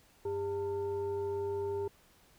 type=tone with frequency modulation; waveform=sine; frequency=401.4 Hz; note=G4; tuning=41 cents sharp; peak=-32 dBFS; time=0.25-1.88 s; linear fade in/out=5 ms; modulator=497 Hz; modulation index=0.51; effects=pink hiss -64 dBFS RMS until 2.38 s